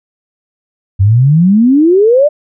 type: exponential sweep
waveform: sine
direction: up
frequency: 92.5 to 614 Hz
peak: -4 dBFS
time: 0.99-2.29 s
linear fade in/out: 20 ms
effects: none